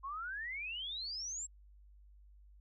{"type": "exponential sweep", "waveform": "sine", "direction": "up", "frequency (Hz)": [1046.5, 7760], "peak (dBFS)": -39, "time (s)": [0.03, 1.47], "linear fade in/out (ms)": 20, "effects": ["added 50 Hz sine -57 dBFS peak until 2.6 s"]}